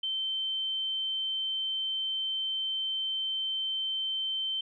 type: tone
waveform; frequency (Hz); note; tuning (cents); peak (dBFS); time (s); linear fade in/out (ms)
sine; 3100; G7; -20; -29; 0.03-4.61; 5
effects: none